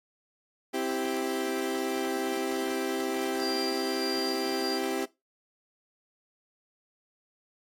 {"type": "chord", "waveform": "30% pulse", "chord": "C major", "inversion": "none", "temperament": "equal", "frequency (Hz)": [261.6, 329.6, 392], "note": ["C4", "E4", "G4"], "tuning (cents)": [0, 0, 0], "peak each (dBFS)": [-31, -31, -29], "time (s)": [0.73, 5.06], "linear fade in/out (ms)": 20}
{"type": "tone with tremolo", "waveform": "sine", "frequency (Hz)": 4757, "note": "D8", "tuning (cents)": 21, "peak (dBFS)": -33, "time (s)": [3.39, 4.8], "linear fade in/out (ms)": 50, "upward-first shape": "square", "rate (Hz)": 1.6, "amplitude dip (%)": 40}
{"effects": ["noise-tail reverb RT60 0.2 s tail -18 dB re dry", "AAC 64 kbps"]}